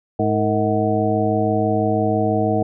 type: harmonic tone with a mistuned harmonic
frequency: 106.1 Hz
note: G#2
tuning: 38 cents sharp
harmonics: 1 / 2 / 3 / 4 / 6 / 7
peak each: -23 / -23 / -23 / -23 / -23 / -23 dBFS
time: 0.19-2.63 s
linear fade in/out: 5 ms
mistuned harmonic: 4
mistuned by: +130 cents
effects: none